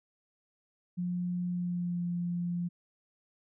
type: tone with pitch glide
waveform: sine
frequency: 177.7 to 174.34 Hz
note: F3 to F3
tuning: +30 to -3 cents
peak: -30 dBFS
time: 0.97-2.69 s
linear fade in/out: 20 ms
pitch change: -33 cents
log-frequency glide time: 1.49-2.04 s
effects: none